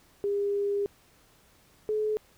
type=tone pair in turn; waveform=sine; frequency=404.1 / 428.1 Hz; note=G#4 / A4; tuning=-47 / -47 cents; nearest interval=minor second; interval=100 cents; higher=second; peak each=-25 / -25 dBFS; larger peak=neither; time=0.24-0.86 / 1.89-2.17 s; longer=first; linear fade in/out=0 ms; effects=pink hiss -61 dBFS RMS until 2.37 s